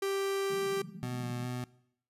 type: tone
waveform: 45% pulse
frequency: 392 Hz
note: G4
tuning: in tune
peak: -30 dBFS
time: 0.02-0.82 s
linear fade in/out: 5 ms
type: band-pass noise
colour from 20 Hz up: white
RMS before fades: -46 dBFS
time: 0.49-1.46 s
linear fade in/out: 5 ms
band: 140 to 230 Hz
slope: 96 dB/octave
type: tone with vibrato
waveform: 25% pulse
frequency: 123.47 Hz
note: B2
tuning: in tune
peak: -31 dBFS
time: 1.03-1.64 s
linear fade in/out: 0 ms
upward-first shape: square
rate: 2.5 Hz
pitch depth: 12 cents each way
effects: noise-tail reverb RT60 0.7 s tail -21 dB re dry + resampled to 32000 Hz